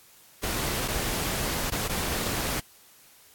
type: noise with dropouts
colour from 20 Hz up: pink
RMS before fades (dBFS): -29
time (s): 0.43-2.6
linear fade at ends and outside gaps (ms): 5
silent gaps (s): 0.879-0.883 / 1.702-1.72 / 1.88-1.894
effects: white hiss -55 dBFS RMS until 3.34 s + AAC 64 kbps